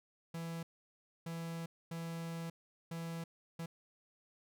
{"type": "tone bursts at uneven times", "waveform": "45% pulse", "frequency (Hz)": 166, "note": "E3", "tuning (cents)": 12, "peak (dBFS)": -40, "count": 5, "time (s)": [[0.34, 0.63], [1.26, 1.66], [1.91, 2.5], [2.91, 3.24], [3.59, 3.66]], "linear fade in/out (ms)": 5, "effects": []}